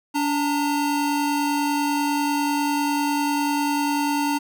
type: tone pair together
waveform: square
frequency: 287.3 / 912 Hz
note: D4 / A#5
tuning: -38 / -38 cents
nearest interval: octave + minor sixth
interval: 2000 cents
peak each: -23 / -25 dBFS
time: 0.14-4.39 s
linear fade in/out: 20 ms
effects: none